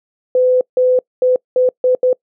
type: tone bursts at uneven times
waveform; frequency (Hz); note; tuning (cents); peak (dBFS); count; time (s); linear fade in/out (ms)
sine; 506; B4; +42; -9; 6; 0.35-0.61 / 0.77-0.99 / 1.22-1.36 / 1.56-1.69 / 1.84-1.95 / 2.03-2.13; 2
effects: noise-tail reverb RT60 0.1 s tail -26 dB re dry